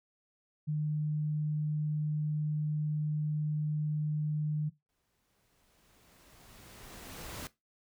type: tone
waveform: sine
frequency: 151.5 Hz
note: D#3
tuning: 46 cents flat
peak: -29 dBFS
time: 0.67-4.7 s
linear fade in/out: 20 ms
type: noise with exponential growth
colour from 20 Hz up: pink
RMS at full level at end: -41 dBFS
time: 4.89-7.47 s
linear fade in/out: 0 ms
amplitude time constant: 560 ms
effects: noise-tail reverb RT60 0.2 s tail -18 dB re dry

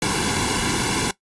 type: noise with comb filter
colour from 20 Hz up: pink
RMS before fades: -22 dBFS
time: 0.02-1.11 s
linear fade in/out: 2 ms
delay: 1.6 ms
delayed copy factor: -0.8
effects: noise-tail reverb RT60 0.1 s tail -17 dB re dry + resampled to 24000 Hz

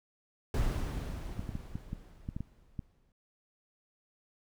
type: noise with exponential decay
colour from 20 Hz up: brown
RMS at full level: -29 dBFS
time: 0.54-3.12 s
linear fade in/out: 2 ms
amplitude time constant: 560 ms
type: clicks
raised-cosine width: 5 ms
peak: -24 dBFS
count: 9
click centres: 1.394 / 1.492 / 1.554 / 1.755 / 1.931 / 2.289 / 2.365 / 2.406 / 2.792 s
effects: none

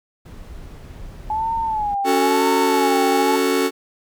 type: noise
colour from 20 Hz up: brown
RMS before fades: -36 dBFS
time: 0.25-1.95 s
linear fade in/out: 10 ms
type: tone with vibrato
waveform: sine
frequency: 850 Hz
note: G#5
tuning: 40 cents sharp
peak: -19 dBFS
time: 1.3-3.36 s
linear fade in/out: 2 ms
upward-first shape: sine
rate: 1 Hz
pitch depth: 120 cents each way
type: chord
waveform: 45% pulse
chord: F# minor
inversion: second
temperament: just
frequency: 277.5 / 370 / 444 Hz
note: C#4 / F#4 / A4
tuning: +2 / 0 / +16 cents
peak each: -21 dBFS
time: 2.04-3.71 s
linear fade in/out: 50 ms
effects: none

